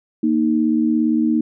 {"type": "tone pair together", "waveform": "sine", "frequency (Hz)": [233.1, 310.6], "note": ["A#3", "D#4"], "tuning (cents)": [0, -3], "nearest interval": "perfect fourth", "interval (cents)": 497, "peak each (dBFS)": -17, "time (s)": [0.23, 1.41], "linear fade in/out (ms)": 5, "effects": []}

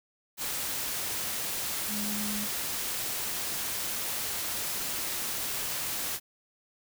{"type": "tone in noise", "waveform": "sine", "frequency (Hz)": 208.7, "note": "G#3", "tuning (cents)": 9, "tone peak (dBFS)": -34, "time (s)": [1.88, 2.48], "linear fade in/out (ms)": 50, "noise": "white", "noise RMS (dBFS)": -33, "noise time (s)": [0.37, 6.2], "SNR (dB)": -4, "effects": []}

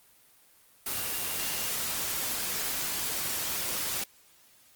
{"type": "tone in noise", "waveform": "sine", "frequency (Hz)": 2794, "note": "F7", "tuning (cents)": 0, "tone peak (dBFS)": -43, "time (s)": [0.93, 1.7], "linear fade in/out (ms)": 5, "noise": "white", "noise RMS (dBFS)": -32, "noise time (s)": [0.86, 4.04], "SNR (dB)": -14, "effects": ["white hiss -60 dBFS RMS until 4.75 s", "Opus 24 kbps"]}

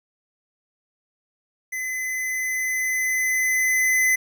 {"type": "tone with level ramp", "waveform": "square", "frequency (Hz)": 2028, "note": "B6", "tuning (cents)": 45, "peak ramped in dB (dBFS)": [-27, -17], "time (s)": [1.72, 4.16], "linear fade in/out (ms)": 10, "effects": []}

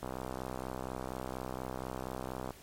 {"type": "click train", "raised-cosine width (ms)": 1, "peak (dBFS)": -24, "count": 160, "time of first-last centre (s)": [0.03, 2.507], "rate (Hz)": 64.2, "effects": ["pink hiss -55 dBFS RMS until 2.62 s", "MP3 64 kbps"]}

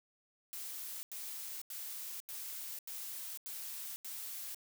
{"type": "noise bursts", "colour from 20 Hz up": "blue", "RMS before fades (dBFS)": -44, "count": 7, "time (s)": [0.53, 4.546], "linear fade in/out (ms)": 0, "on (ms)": 500, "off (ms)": 86, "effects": []}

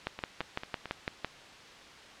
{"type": "two click trains", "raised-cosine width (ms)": 0.3, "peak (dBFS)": [-15, -22], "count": [8, 5], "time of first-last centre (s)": [[0.07, 1.246], [0.19, 1.079]], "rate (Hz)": [5.95, 4.5], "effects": ["white hiss -50 dBFS RMS until 2.2 s", "low-pass 4000 Hz 12 dB/octave"]}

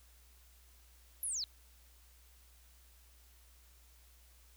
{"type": "linear sweep", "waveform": "sine", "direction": "down", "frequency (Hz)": [11560, 3835], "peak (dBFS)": -35, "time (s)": [1.23, 1.44], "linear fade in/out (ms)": 0, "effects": ["added 60 Hz sine -61 dBFS peak until 4.56 s", "white hiss -66 dBFS RMS until 4.56 s"]}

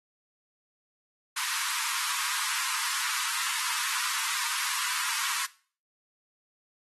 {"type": "high-pass noise", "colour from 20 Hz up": "pink", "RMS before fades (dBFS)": -31, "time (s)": [1.36, 5.46], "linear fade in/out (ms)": 10, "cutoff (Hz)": 930, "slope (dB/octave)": 96, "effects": ["noise-tail reverb RT60 0.4 s tail -18 dB re dry", "AAC 32 kbps"]}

